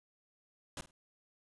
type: noise with echo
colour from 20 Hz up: pink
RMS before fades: -42 dBFS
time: 0.77-0.81 s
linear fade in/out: 2 ms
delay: 50 ms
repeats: 2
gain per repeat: -15 dB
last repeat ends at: 0.91 s
effects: resampled to 24000 Hz